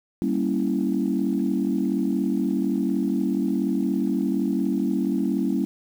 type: chord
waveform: sine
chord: G diminished seventh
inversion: none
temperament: equal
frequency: 196 / 233.1 / 277.2 / 329.6 Hz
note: G3 / Bb3 / Db4 / Fb4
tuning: 0 / 0 / 0 / 0 cents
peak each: -25 / -26 / -25 / -27 dBFS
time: 0.22-5.65 s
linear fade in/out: 0 ms
effects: tanh soft clip ceiling -12 dBFS + 8-bit